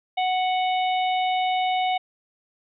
harmonic tone, 740 Hz, F#5, in tune, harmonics 1 / 3 / 4 / 5, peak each -21 / -31 / -33 / -35 dBFS, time 0.17-1.98 s, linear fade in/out 10 ms, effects none

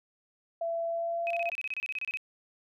sine tone with pitch glide, 670 to 682.9 Hz, E5 to F5, +28 to -39 cents, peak -29 dBFS, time 0.61-1.5 s, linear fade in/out 5 ms, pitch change +33 cents, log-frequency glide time 0.87-1.34 s
sine tone bursts, 2538 Hz, D#7, 34 cents sharp, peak -31 dBFS, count 15, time 1.27-2.172 s, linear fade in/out 0 ms, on 34 ms, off 28 ms
effects none

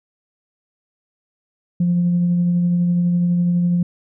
sine tone with tremolo, 175 Hz, F3, 4 cents sharp, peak -12 dBFS, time 1.8-3.83 s, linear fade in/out 5 ms, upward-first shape triangle, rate 12 Hz, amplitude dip 25%, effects tanh soft clip ceiling -10 dBFS

